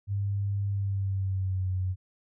sine tone with pitch glide, 100 to 92.77 Hz, G2 to F#2, +35 to +5 cents, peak -26 dBFS, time 0.07-1.96 s, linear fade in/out 50 ms, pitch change -130 cents, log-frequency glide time 0.7-1.71 s, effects none

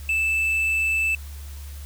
triangle tone, 2637 Hz, E7, in tune, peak -18 dBFS, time 0.09-1.15 s, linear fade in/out 2 ms, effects added 71 Hz sine -34 dBFS peak until 1.85 s + white hiss -47 dBFS RMS until 1.85 s

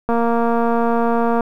click train, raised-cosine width 1 ms, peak -6 dBFS, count 308, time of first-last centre 0.09-1.408 s, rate 233 Hz, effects 8-bit

